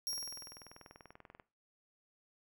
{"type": "tone with exponential decay", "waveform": "sawtooth", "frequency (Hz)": 5588, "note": "F8", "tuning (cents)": 0, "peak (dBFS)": -32, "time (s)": [0.07, 1.13], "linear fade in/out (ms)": 0, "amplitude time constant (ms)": 230}
{"type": "click train", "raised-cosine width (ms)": 0.5, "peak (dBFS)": -37, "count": 27, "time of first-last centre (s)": [0.13, 1.398], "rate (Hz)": 20.5}
{"effects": ["noise-tail reverb RT60 0.3 s tail -19 dB re dry"]}